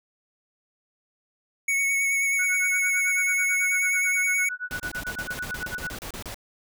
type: tone with vibrato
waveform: square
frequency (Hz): 2217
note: C#7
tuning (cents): 0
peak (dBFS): -22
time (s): 1.68-4.49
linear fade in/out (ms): 5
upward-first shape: triangle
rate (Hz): 9.4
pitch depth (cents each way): 24
type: tone with tremolo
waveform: sine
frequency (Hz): 1477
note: F#6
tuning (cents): -3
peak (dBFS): -27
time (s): 2.39-5.95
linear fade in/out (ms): 2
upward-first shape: sine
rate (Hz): 9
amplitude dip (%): 100
type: noise bursts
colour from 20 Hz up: pink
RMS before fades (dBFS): -36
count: 14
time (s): 4.71-6.344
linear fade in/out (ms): 0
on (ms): 87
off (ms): 32
effects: none